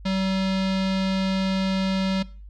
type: tone with low-pass filter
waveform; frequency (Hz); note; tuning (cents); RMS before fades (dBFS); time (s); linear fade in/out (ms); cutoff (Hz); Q
square; 190.8; G3; -47; -24; 0.05-2.23; 10; 4200; 2.3
effects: noise-tail reverb RT60 0.4 s tail -20 dB re dry + added 50 Hz sine -39 dBFS peak until 2.49 s